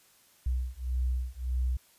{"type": "beating tone pair", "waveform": "sine", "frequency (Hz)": [62, 63.7], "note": ["B1", "C2"], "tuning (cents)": [7, -46], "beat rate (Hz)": 1.7, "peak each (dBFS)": -31, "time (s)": [0.46, 1.77], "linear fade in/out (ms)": 5, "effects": ["white hiss -62 dBFS RMS until 1.98 s", "resampled to 32000 Hz"]}